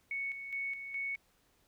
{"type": "tone with tremolo", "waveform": "sine", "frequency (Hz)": 2217, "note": "C#7", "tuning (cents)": 0, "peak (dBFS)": -34, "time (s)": [0.11, 1.16], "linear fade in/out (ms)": 2, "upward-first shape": "square", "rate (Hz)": 2.4, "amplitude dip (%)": 55, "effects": ["pink hiss -71 dBFS RMS until 1.67 s"]}